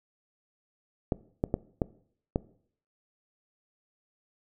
clicks, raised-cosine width 2 ms, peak -12 dBFS, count 5, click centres 1.122 / 1.439 / 1.541 / 1.818 / 2.359 s, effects noise-tail reverb RT60 0.6 s tail -20 dB re dry

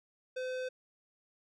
sine tone with tanh clipping, 511 Hz, C5, 41 cents flat, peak -37 dBFS, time 0.36-0.69 s, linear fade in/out 10 ms, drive 18 dB, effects none

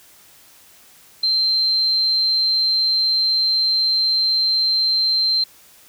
sine tone, 4132 Hz, C8, 22 cents flat, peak -15 dBFS, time 1.23-5.44 s, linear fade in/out 5 ms, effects white hiss -49 dBFS RMS until 5.88 s

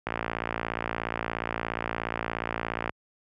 click train, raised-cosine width 0.5 ms, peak -13 dBFS, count 162, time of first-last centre 0.07-2.895 s, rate 57 Hz, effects high-pass 60 Hz 12 dB/octave

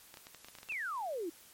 clicks, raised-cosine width 0.2 ms, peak -32 dBFS, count 11, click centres 0.141 / 0.172 / 0.269 / 0.347 / 0.446 / 0.485 / 0.552 / 0.586 / 0.631 / 0.688 / 0.722 s
sine exponential sweep, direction down, 2794 to 311.1 Hz, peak -35 dBFS, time 0.69-1.3 s, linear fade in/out 10 ms
effects white hiss -58 dBFS RMS until 1.53 s + MP3 64 kbps

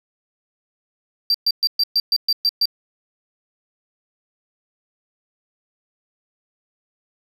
triangle tone bursts, 4699 Hz, D8, in tune, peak -13 dBFS, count 9, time 1.3-2.656 s, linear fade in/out 2 ms, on 44 ms, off 120 ms, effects none

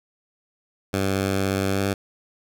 10% pulse tone with pitch glide, 96.9 to 98.88 Hz, G2 to G2, -20 to +15 cents, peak -13 dBFS, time 0.93-1.94 s, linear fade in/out 10 ms, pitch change +35 cents, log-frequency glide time 1.72-1.82 s, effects none

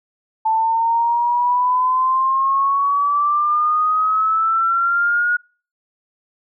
sine exponential sweep, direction up, 880 to 1450 Hz, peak -14 dBFS, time 0.45-5.37 s, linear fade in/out 10 ms, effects noise-tail reverb RT60 0.4 s tail -26 dB re dry

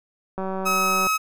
click train, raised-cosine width 1 ms, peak -16 dBFS, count 132, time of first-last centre 0.38-1.069 s, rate 190 Hz
30% pulse tone, 1279 Hz, D#6, 47 cents sharp, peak -17 dBFS, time 0.65-1.18 s, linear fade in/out 20 ms
effects none

